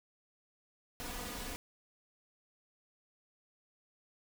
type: noise with comb filter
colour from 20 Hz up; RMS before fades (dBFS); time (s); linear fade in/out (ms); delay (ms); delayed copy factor
pink; -42; 1-1.56; 0; 4.1; +0.7
effects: none